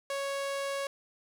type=tone with low-pass filter; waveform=sawtooth; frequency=554.4 Hz; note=C#5; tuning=in tune; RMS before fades=-34 dBFS; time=0.1-0.87 s; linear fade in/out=2 ms; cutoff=9900 Hz; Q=0.73; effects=9-bit